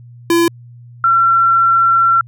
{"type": "tone pair in turn", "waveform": ["square", "sine"], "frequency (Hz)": [338.7, 1357.6], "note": ["E4", "F6"], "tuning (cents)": [47, -49], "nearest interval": "2 octaves", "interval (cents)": 2404, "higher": "second", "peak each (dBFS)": [-10, -8], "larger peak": "second", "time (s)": [[0.3, 0.48], [1.04, 2.21]], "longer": "second", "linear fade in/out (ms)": 2, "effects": ["added 120 Hz sine -35 dBFS peak until 2.27 s"]}